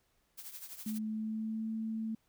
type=noise with tremolo; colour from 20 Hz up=blue; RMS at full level=-44 dBFS; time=0.37-0.99 s; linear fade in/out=20 ms; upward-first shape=triangle; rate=12 Hz; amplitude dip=75%
type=tone with pitch glide; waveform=sine; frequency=216.7 to 221.6 Hz; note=A3 to A3; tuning=-26 to +13 cents; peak=-34 dBFS; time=0.86-2.15 s; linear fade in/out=5 ms; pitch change=+39 cents; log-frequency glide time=1.05-1.69 s
effects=pink hiss -75 dBFS RMS until 2.28 s